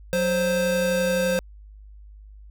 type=tone pair together; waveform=square; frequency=185 / 523.3 Hz; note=F#3 / C5; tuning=0 / 0 cents; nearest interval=octave + tritone; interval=1800 cents; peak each=-27 / -22 dBFS; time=0.13-1.39 s; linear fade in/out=0 ms; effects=added 51 Hz sine -42 dBFS peak until 2.5 s

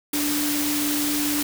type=tone in noise; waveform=sine; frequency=293.7 Hz; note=D4; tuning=in tune; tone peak=-24 dBFS; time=0.13-1.43 s; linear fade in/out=5 ms; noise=white; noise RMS=-26 dBFS; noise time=0.13-1.43 s; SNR=-1 dB; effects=none

